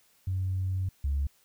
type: tone pair in turn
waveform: sine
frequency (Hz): 93.7 / 70.2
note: F#2 / C#2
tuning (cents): +22 / +22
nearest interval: perfect fourth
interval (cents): 500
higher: first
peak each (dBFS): -26 / -24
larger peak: second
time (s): 0.27-0.89 / 1.04-1.27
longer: first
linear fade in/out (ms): 5
effects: tanh soft clip ceiling -22 dBFS + white hiss -65 dBFS RMS until 1.44 s